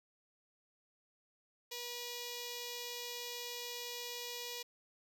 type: tone with notch filter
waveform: 5% pulse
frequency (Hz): 483.2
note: B4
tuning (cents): -38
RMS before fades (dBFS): -44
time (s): 1.71-4.63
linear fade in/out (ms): 10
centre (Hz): 1400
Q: 0.95
effects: none